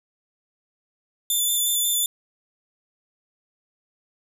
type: tone with vibrato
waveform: 5% pulse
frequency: 3520 Hz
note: A7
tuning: in tune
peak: -13 dBFS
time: 1.3-2.06 s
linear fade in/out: 2 ms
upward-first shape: square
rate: 5.5 Hz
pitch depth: 15 cents each way
effects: none